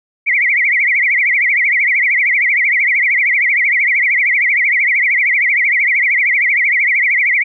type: tone with vibrato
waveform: sine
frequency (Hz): 2125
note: C7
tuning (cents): +26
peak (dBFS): -10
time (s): 0.26-7.44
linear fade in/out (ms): 20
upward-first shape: triangle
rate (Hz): 13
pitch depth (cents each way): 210
effects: none